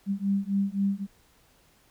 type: beating tone pair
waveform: sine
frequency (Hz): 196 / 199.8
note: G3 / G3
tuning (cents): 0 / +33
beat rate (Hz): 3.8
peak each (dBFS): -27 / -27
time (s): 0.06-1.07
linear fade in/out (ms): 50
effects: pink hiss -62 dBFS RMS until 1.9 s